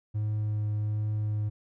triangle tone with vibrato, 106 Hz, G#2, 36 cents sharp, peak -24 dBFS, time 0.14-1.5 s, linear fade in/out 20 ms, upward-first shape triangle, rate 1.3 Hz, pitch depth 11 cents each way, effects tanh soft clip ceiling -20 dBFS

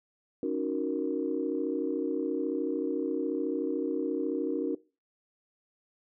sine chord, D# minor seventh, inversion third, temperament equal, 277.2 / 311.1 / 370 / 466.2 Hz, C#4 / D#4 / F#4 / A#4, 0 / 0 / 0 / 0 cents, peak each -33 dBFS, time 0.43-4.75 s, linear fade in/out 2 ms, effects noise-tail reverb RT60 0.3 s tail -20 dB re dry + tanh soft clip ceiling -17 dBFS

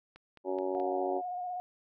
click train, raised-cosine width 0.3 ms, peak -36 dBFS, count 4, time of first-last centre 0.16-0.8 s, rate 4.69 Hz
harmonic tone, 93.7 Hz, F#2, 22 cents sharp, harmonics 3 / 4 / 5 / 6 / 7 / 8 / 9 / 10, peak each -40 / -33 / -44 / -36 / -46 / -47 / -41 / -48 dBFS, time 0.44-1.22 s, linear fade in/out 50 ms
sine tone with vibrato, 721 Hz, F#5, 45 cents flat, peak -34 dBFS, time 0.75-1.6 s, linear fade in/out 0 ms, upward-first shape square, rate 16 Hz, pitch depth 21 cents each way
effects none

